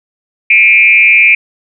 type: tone with frequency modulation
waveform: sine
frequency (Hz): 2370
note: D7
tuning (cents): +15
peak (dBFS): -3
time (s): 0.5-1.35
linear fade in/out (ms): 5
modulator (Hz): 189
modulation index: 0.9
effects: none